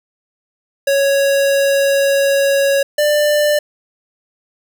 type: tone pair in turn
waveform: square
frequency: 554.4 / 593.5 Hz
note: C#5 / D5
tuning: 0 / +18 cents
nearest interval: minor second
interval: 118 cents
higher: second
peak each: -12 dBFS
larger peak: neither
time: 0.87-2.83 / 2.98-3.59 s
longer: first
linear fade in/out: 5 ms
effects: none